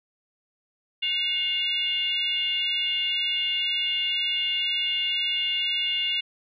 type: tone with frequency modulation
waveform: sine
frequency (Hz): 2822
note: F7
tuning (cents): +17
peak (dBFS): -23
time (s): 1.02-6.21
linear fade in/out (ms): 10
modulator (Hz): 654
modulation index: 0.81
effects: none